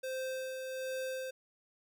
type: tone with tremolo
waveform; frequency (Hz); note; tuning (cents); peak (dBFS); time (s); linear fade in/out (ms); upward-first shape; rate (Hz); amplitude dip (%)
square; 521; C5; -7; -36; 0.03-1.31; 10; sine; 1.3; 35
effects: none